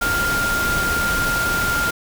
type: tone in noise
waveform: sine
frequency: 1400 Hz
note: F6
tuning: 4 cents sharp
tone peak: -19 dBFS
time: 0.01-1.91 s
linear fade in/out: 10 ms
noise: pink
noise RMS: -24 dBFS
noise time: 0.01-1.91 s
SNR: +2 dB
effects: none